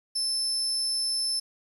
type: tone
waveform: 35% pulse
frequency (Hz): 5274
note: E8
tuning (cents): 0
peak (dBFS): -23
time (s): 0.15-1.4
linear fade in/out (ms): 10
effects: 9-bit